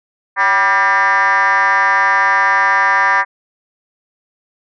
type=tone with frequency modulation; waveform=sine; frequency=1390 Hz; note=F6; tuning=9 cents flat; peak=-8 dBFS; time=0.36-3.25 s; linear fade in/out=50 ms; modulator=207 Hz; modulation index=2.7; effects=tanh soft clip ceiling -7 dBFS